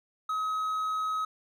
triangle tone, 1273 Hz, D#6, 39 cents sharp, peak -26 dBFS, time 0.29-1.25 s, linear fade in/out 5 ms, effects none

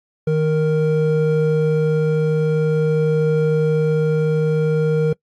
triangle tone pair together, 155.56 / 466.2 Hz, D#3 / A#4, 0 / 0 cents, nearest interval octave + perfect fifth, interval 1900 cents, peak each -15 dBFS, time 0.27-5.13 s, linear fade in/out 5 ms, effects noise-tail reverb RT60 0.1 s tail -24 dB re dry + AAC 48 kbps

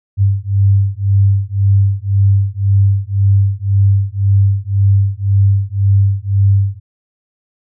sine beating tone pair, 98 / 99.9 Hz, G2 / G2, 0 / +33 cents, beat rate 1.9 Hz, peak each -12 dBFS, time 0.17-6.8 s, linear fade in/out 50 ms, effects none

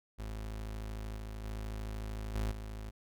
35% pulse tone with level steps, 53.3 Hz, G#1, 46 cents sharp, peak -37 / -39 / -36 / -30 / -39 dBFS, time 0.18-2.91 s, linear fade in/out 20 ms, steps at 1.17 / 1.44 / 2.35 / 2.51 s, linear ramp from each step 5 ms, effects none

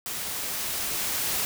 white noise with level ramp, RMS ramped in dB -33 to -27 dBFS, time 0.06-1.45 s, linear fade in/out 0 ms, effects none

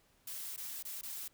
blue noise with dropouts, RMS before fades -43 dBFS, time 0.27-1.28 s, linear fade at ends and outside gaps 5 ms, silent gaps 0.564-0.576 / 0.827-0.85 / 1.013-1.031 s, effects pink hiss -70 dBFS RMS until 1.33 s

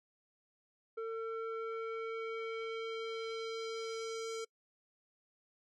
square tone with low-pass filter sweep, 450.7 Hz, A4, 42 cents sharp, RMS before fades -40 dBFS, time 0.97-4.45 s, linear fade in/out 10 ms, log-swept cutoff 1100 to 7300 Hz, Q 1.7, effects noise-tail reverb RT60 0.1 s tail -25 dB re dry

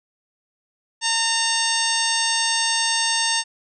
harmonic tone with a mistuned harmonic, 910 Hz, A#5, 42 cents flat, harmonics 1 / 2 / 3 / 4 / 5 / 6 / 7 / 9, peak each -27 / -27 / -27 / -27 / -27 / -27 / -27 / -27 dBFS, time 1.01-3.44 s, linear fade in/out 50 ms, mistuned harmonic 3, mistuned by +33 cents, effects none

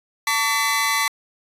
sawtooth tone cluster, 894 / 1142 / 2017 Hz, A5 / D6 / B6, +27 / -49 / +36 cents, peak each -22 / -19 / -18 dBFS, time 0.27-1.08 s, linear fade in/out 2 ms, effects resampled to 32000 Hz

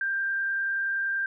sine tone with frequency modulation, 1585 Hz, G6, 19 cents sharp, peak -25 dBFS, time 0.01-1.26 s, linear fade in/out 2 ms, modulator 30.2 Hz, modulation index 0.61, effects none

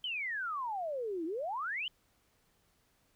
sine exponential two-way sweep, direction down then up, 3132 to 311.1 to 3132 Hz, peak -34 dBFS, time 0.04-1.88 s, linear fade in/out 2 ms, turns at 1.25 s, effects pink hiss -72 dBFS RMS until 3.15 s

